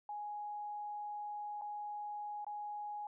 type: tone with dropouts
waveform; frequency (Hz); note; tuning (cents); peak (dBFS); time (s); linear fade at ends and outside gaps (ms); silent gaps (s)
sine; 832; G#5; +3; -40; 0.09-3.07; 2; 1.613-1.619 / 2.446-2.466
effects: none